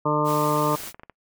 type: harmonic tone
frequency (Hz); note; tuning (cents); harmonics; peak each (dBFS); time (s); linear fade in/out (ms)
150; D3; +37; 1 / 2 / 3 / 4 / 6 / 7 / 8; -27 / -27 / -27 / -27 / -27 / -27 / -27; 0.05-0.76; 10
type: noise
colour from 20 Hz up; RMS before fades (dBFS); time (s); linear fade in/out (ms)
white; -36; 0.24-0.93; 50
type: clicks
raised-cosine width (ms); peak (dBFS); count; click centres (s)
0.5; -26; 9; 0.73 / 0.761 / 0.804 / 0.835 / 0.875 / 0.945 / 0.996 / 1.034 / 1.097
effects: noise-tail reverb RT60 0.1 s tail -26 dB re dry